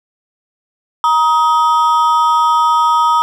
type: ring-modulated tone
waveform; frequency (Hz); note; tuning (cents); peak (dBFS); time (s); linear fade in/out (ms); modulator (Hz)
triangle; 1102; C#6; -11; -4; 1.04-3.22; 0; 157
effects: none